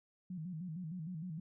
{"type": "tone with vibrato", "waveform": "sine", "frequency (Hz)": 169.4, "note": "E3", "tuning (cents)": 48, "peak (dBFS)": -40, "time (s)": [0.3, 1.4], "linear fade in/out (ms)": 5, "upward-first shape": "square", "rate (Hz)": 6.5, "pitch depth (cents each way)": 130, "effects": []}